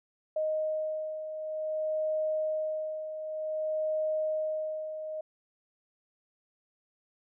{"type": "beating tone pair", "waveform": "sine", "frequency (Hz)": [622, 622.54], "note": ["D#5", "D#5"], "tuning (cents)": [-1, 1], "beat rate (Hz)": 0.54, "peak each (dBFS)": [-37, -30], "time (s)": [0.36, 5.21], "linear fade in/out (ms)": 5, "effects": []}